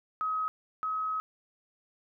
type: tone pair in turn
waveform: sine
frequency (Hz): 1270 / 1275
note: D#6 / D#6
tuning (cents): +35 / +42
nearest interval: unison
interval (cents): 7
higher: second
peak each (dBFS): -28 / -29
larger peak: first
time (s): 0.21-0.48 / 0.83-1.2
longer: second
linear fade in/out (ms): 0
effects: none